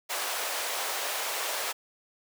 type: high-pass noise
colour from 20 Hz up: pink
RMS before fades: -32 dBFS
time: 0.09-1.73 s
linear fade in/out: 20 ms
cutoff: 530 Hz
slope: 24 dB/octave
effects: none